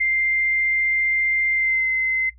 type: tone with pitch glide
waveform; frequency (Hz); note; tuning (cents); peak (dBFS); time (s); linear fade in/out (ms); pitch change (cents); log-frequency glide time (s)
sine; 2095 to 2060; C7 to C7; +2 to -28; -18; 0-2.3; 10; -30; 1.52-1.89
effects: noise-tail reverb RT60 0.1 s tail -17 dB re dry + added 60 Hz sine -46 dBFS peak until 2.38 s